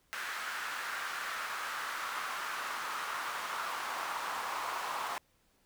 brown noise with high-pass filter sweep, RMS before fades -38 dBFS, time 0.13-5.18 s, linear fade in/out 0 ms, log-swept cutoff 1500 to 1000 Hz, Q 2.5, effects pink hiss -71 dBFS RMS until 5.65 s

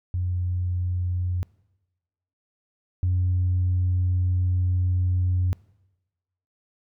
sine tone pair in turn, 89.7 / 90.69 Hz, F2 / F#2, +47 / -34 cents, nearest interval unison, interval 19 cents, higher second, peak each -22 / -18 dBFS, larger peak second, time 0.14-1.43 / 3.03-5.53 s, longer second, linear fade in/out 0 ms, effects noise-tail reverb RT60 1.0 s tail -23 dB re dry + tanh soft clip ceiling -16 dBFS

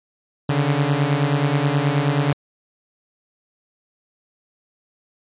sawtooth beating tone pair, 138.59 / 147.99 Hz, C#3 / D3, 0 / +14 cents, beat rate 9.4 Hz, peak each -16 dBFS, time 0.49-2.33 s, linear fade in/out 5 ms, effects resampled to 8000 Hz

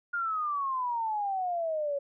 sine exponential sweep, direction down, 1427 to 554.4 Hz, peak -28 dBFS, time 0.13-1.99 s, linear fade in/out 10 ms, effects none

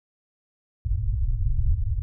pink low-pass noise, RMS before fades -23 dBFS, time 0.85-2.02 s, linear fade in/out 0 ms, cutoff 120 Hz, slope 96 dB/octave, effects none

